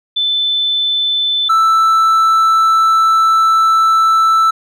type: tone pair in turn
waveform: sine / triangle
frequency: 3520 / 1322 Hz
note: A7 / E6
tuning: 0 / +5 cents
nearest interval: octave + perfect fourth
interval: 1695 cents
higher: first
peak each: -12 / -6 dBFS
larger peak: second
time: 0.16-1.49 / 1.49-4.51 s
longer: second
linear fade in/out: 10 ms
effects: none